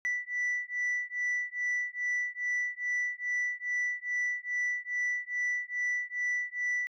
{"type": "beating tone pair", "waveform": "sine", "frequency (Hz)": [1969, 1971.4], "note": ["B6", "B6"], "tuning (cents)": [-6, -4], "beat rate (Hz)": 2.4, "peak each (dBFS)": -31, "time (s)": [0.05, 6.87], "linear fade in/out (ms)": 0, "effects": ["tanh soft clip ceiling -26 dBFS"]}